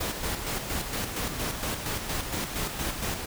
pink noise with tremolo, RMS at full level -30 dBFS, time 0-3.26 s, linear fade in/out 10 ms, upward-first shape square, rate 4.3 Hz, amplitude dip 45%, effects none

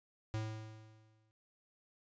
square tone with exponential decay, 109.3 Hz, A2, 11 cents flat, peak -35 dBFS, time 0.34-1.31 s, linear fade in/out 0 ms, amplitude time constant 210 ms, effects resampled to 16000 Hz

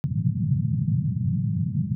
white band-pass noise, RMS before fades -24 dBFS, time 0.04-1.95 s, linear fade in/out 0 ms, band 100 to 180 Hz, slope 48 dB/octave, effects none

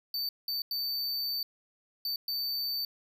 square tone bursts at uneven times, 4568 Hz, D8, 49 cents flat, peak -31 dBFS, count 5, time 0.14-0.29 / 0.48-0.62 / 0.71-1.43 / 2.05-2.16 / 2.28-2.85 s, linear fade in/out 2 ms, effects none

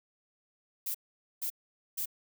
violet noise bursts, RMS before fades -34 dBFS, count 3, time 0.86-2.058 s, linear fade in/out 10 ms, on 86 ms, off 470 ms, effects none

